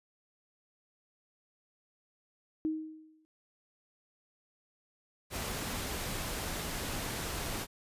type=tone with exponential decay; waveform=sine; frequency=314 Hz; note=D#4; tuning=16 cents sharp; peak=-27 dBFS; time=2.65-3.25 s; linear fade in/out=0 ms; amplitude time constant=130 ms
type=noise; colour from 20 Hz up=pink; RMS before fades=-37 dBFS; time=5.3-7.67 s; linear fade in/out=50 ms
effects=resampled to 32000 Hz